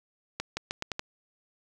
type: accelerating click train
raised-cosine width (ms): 0.2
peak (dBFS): -14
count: 6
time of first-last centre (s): 0.4-0.994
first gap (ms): 170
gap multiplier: 0.82
effects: none